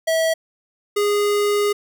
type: tone pair in turn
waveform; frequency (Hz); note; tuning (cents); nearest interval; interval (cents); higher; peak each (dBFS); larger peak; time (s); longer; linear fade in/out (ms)
square; 649 / 411.8; E5 / G#4; -27 / -15; minor sixth; 788; first; -17; neither; 0.07-0.34 / 0.96-1.73; second; 10
effects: none